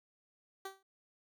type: tone with exponential decay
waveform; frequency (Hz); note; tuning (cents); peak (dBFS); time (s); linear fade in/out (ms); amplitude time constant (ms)
15% pulse; 386.8; G4; -23; -32; 0.65-0.83; 5; 38
effects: none